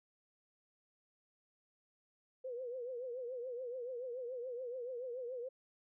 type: tone with vibrato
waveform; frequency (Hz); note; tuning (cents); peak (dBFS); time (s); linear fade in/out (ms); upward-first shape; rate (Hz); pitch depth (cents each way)
sine; 496.4; B4; +9; -40; 2.44-5.49; 10; triangle; 7; 120
effects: none